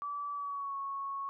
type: tone with pitch glide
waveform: sine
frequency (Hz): 1154 to 1103.8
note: D6 to C#6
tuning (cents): -31 to -8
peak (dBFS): -35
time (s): 0.02-1.29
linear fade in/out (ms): 0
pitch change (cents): -77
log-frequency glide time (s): 0.33-0.76
effects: none